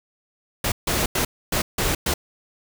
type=noise bursts at uneven times; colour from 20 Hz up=pink; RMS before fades=-22 dBFS; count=6; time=0.64-0.72 / 0.87-1.06 / 1.15-1.25 / 1.52-1.62 / 1.78-1.95 / 2.06-2.14 s; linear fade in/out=5 ms; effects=none